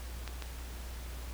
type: clicks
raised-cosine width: 0.2 ms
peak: -23 dBFS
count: 2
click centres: 0.277 / 0.423 s
effects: added 60 Hz sine -40 dBFS peak until 1.33 s + pink hiss -49 dBFS RMS until 1.33 s